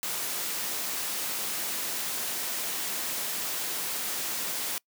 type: high-pass noise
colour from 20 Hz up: white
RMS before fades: -32 dBFS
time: 0.03-4.78 s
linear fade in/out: 0 ms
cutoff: 170 Hz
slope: 12 dB/octave
effects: noise-tail reverb RT60 0.1 s tail -25 dB re dry